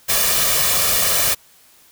white noise with comb filter, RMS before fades -17 dBFS, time 0.08-1.35 s, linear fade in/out 20 ms, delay 1.7 ms, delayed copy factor +0.6, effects white hiss -51 dBFS RMS until 1.91 s

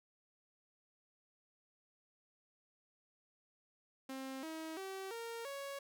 sawtooth tone with pitch steps, 265.6 / 319.5 / 384.4 / 462.4 / 556.3 Hz, C4 / D#4 / G4 / A#4 / C#5, +26 / +46 / -34 / -14 / +6 cents, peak -39 dBFS, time 4.09-5.79 s, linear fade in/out 5 ms, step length 340 ms, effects none

